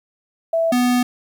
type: tone pair in turn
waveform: sine / square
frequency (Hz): 659.3 / 247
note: E5 / B3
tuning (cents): 0 / 0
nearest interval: octave + perfect fourth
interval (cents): 1700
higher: first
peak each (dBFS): -15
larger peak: neither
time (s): 0.53-0.72 / 0.72-1.03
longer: second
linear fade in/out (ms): 5
effects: 9-bit